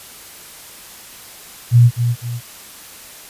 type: tone with echo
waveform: sine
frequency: 120 Hz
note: B2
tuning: 49 cents flat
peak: -5 dBFS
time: 1.71-1.91 s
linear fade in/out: 50 ms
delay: 250 ms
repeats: 2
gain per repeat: -8 dB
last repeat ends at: 2.41 s
effects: white hiss -38 dBFS RMS until 3.29 s + resampled to 32000 Hz